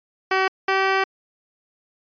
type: tone pair in turn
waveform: 10% pulse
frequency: 380.4 / 385 Hz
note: F#4 / G4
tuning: +48 / -31 cents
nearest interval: unison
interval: 21 cents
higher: second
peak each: -9 dBFS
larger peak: neither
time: 0.31-0.48 / 0.68-1.04 s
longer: second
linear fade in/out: 5 ms
effects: resampled to 11025 Hz

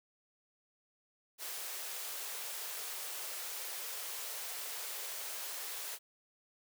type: high-pass noise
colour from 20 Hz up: white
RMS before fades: -42 dBFS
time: 1.38-5.99 s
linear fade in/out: 50 ms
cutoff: 380 Hz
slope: 48 dB/octave
effects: none

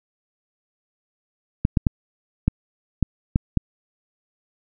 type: clicks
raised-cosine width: 5 ms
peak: -4 dBFS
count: 7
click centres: 1.651 / 1.772 / 1.868 / 2.48 / 3.027 / 3.359 / 3.573 s
effects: none

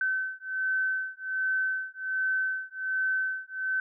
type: beating tone pair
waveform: sine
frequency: 1530 / 1531.3 Hz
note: G6 / G6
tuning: -42 / -41 cents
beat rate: 1.3 Hz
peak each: -30 dBFS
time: 0.01-3.8 s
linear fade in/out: 2 ms
effects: none

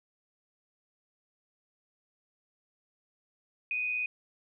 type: tone with amplitude modulation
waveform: sine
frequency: 2489 Hz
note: D#7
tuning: in tune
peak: -27 dBFS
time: 3.71-4.06 s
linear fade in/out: 2 ms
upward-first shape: sine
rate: 117 Hz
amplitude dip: 45%
effects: none

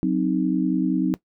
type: chord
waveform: sine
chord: C diminished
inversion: second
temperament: equal with one note detuned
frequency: 185 / 260.7 / 311.1 Hz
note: Gb3 / C4 / Eb4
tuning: 0 / -6 / 0 cents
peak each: -23 dBFS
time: 0.03-1.14 s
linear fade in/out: 0 ms
effects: noise-tail reverb RT60 0.1 s tail -18 dB re dry

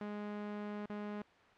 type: tone with dropouts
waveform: sawtooth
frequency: 207.7 Hz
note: G#3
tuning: in tune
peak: -36 dBFS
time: 0.01-1.22 s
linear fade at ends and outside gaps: 2 ms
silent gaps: 0.858-0.898 s
effects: white hiss -62 dBFS RMS until 1.57 s + low-pass 2000 Hz 12 dB/octave

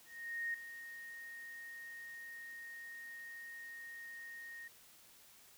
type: tone with ADSR envelope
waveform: sine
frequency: 1858 Hz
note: A#6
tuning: 6 cents flat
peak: -35 dBFS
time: 0.05-4.68 s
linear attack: 490 ms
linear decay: 4 ms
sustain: -12 dB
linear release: 6 ms
effects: white hiss -62 dBFS RMS until 5.57 s

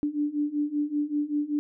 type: beating tone pair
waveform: sine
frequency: 291.5 / 296.7 Hz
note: D4 / D4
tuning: -13 / +18 cents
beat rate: 5.2 Hz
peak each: -29 / -27 dBFS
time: 0.03-1.59 s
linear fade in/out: 0 ms
effects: none

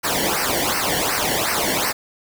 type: noise with flanger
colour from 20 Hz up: pink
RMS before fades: -21 dBFS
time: 0.03-1.93 s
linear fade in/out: 20 ms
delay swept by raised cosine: 0.28 to 0.82 ms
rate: 2.7 Hz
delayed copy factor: -0.9
effects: none

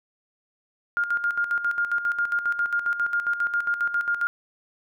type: tone with tremolo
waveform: sine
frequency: 1411 Hz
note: F6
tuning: 17 cents sharp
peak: -20 dBFS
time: 0.97-4.27 s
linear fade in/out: 0 ms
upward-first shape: square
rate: 7.4 Hz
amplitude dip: 65%
effects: none

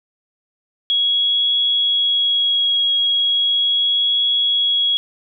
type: tone with vibrato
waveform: sine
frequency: 3322 Hz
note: G#7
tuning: in tune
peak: -14 dBFS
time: 0.9-4.97 s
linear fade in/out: 0 ms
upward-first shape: triangle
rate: 0.37 Hz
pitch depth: 11 cents each way
effects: none

